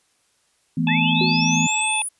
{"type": "chord", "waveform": "sine", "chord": "E suspended fourth", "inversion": "none", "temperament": "just", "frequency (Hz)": [164.81, 219.8, 247.2], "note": ["E3", "A3", "B3"], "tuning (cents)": [0, -2, 2], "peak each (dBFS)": [-21, -26, -22], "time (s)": [0.77, 1.67], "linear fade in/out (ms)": 5}
{"type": "harmonic tone", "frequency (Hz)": 867, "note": "A5", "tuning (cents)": -26, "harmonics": [1, 3, 4], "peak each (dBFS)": [-25, -22, -28], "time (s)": [0.87, 2.02], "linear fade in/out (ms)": 2}
{"type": "linear sweep", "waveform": "sine", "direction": "up", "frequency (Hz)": [1670, 10000], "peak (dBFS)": -24, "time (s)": [0.88, 2.09], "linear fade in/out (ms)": 10}
{"type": "tone with exponential decay", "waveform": "sine", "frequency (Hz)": 370, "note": "F#4", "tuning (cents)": 0, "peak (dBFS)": -19, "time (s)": [1.21, 1.49], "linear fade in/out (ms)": 1, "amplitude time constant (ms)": 60}
{"effects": ["white hiss -64 dBFS RMS until 2.19 s", "resampled to 24000 Hz"]}